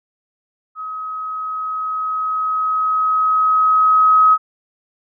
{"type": "tone with level ramp", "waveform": "sine", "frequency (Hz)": 1271, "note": "D#6", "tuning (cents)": 36, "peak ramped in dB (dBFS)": [-25, -7], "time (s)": [0.75, 4.38], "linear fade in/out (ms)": 50, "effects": []}